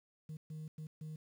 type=tone bursts at uneven times; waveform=sine; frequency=155.56 Hz; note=D#3; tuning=in tune; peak=-40 dBFS; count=4; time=0.29-0.37 / 0.5-0.68 / 0.78-0.87 / 1.01-1.16 s; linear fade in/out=5 ms; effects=tanh soft clip ceiling -41 dBFS + 11-bit